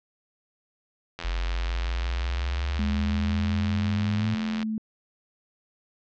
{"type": "click train", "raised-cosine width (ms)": 0.2, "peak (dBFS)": -16, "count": 295, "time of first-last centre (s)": [1.19, 4.629], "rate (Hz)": 85.5}
{"type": "exponential sweep", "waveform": "sine", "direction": "up", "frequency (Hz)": [46.25, 110], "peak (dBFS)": -25, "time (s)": [1.24, 4.35], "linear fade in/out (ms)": 10}
{"type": "tone with pitch glide", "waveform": "sine", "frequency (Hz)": [209.4, 218.4], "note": ["G#3", "A3"], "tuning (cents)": [15, -13], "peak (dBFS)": -26, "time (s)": [2.79, 4.78], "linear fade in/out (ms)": 2, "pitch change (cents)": 72, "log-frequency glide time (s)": [4.16, 4.28]}
{"effects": ["low-pass 4000 Hz 12 dB/octave"]}